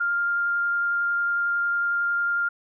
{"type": "tone with vibrato", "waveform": "sine", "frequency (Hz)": 1400, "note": "F6", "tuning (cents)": 4, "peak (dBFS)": -21, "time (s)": [0, 2.49], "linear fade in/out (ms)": 10, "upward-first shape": "triangle", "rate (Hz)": 11, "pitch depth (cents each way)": 8, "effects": []}